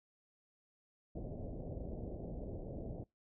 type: low-pass noise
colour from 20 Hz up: pink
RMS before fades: -44 dBFS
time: 1.15-3.04 s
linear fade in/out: 5 ms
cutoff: 660 Hz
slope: 48 dB/octave
effects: noise-tail reverb RT60 0.2 s tail -25 dB re dry